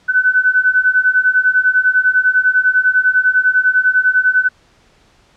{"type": "beating tone pair", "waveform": "sine", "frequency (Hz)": [1501, 1511], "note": ["F#6", "F#6"], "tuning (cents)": [24, 36], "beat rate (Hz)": 10, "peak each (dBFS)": [-14, -12], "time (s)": [0.08, 4.49], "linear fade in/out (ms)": 20, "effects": ["pink hiss -52 dBFS RMS until 5.36 s", "low-pass 6000 Hz 12 dB/octave"]}